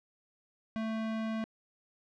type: tone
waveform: square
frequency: 221.6 Hz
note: A3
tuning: 13 cents sharp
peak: -33 dBFS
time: 0.76-1.44 s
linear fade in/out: 0 ms
effects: low-pass 3000 Hz 12 dB/octave